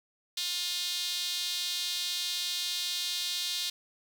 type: tone with high-pass filter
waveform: sawtooth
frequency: 355.2 Hz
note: F4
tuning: 29 cents sharp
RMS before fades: -33 dBFS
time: 0.37-3.7 s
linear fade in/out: 5 ms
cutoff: 3800 Hz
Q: 3.4
effects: none